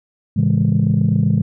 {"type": "chord", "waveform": "sine", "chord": "A major seventh", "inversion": "none", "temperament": "just", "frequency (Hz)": [110, 137.5, 165, 206.2], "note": ["A2", "C#3", "E3", "G#3"], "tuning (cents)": [0, -14, 2, -12], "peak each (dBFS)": -17, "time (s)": [0.36, 1.42], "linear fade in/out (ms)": 10, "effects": ["tanh soft clip ceiling -6 dBFS"]}